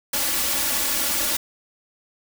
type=noise with comb filter; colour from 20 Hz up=white; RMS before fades=-23 dBFS; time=0.13-1.37 s; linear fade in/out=5 ms; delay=3.5 ms; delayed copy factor=+0.7; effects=none